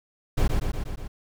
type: noise with echo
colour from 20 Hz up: brown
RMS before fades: -20 dBFS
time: 0.37-0.48 s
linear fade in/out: 10 ms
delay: 120 ms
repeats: 5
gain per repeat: -3 dB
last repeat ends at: 1.08 s
effects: none